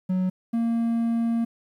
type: tone pair in turn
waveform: triangle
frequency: 185 / 231.1 Hz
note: F#3 / A#3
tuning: 0 / -15 cents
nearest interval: major third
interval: 385 cents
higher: second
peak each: -19 dBFS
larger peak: neither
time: 0.09-0.3 / 0.53-1.45 s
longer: second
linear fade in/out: 10 ms
effects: 10-bit